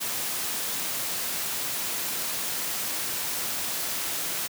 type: noise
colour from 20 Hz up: white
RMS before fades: -30 dBFS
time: 0-4.48 s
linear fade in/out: 20 ms
effects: high-pass 100 Hz 12 dB/octave